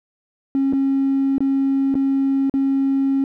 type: tone with dropouts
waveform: triangle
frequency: 271.9 Hz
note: C#4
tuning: 33 cents flat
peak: -12 dBFS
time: 0.55-3.24 s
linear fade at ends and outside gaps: 1 ms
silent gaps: 0.726-0.733 / 1.382-1.405 / 1.943-1.953 / 2.497-2.539 s
effects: tanh soft clip ceiling -12 dBFS